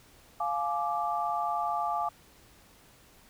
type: chord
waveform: sine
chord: D diminished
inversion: first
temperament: equal with one note detuned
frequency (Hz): 698.5 / 847.1 / 1174.7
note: F5 / Ab5 / D6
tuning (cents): 0 / +34 / 0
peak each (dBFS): -32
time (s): 0.4-2.09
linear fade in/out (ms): 5
effects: pink hiss -58 dBFS RMS until 3.29 s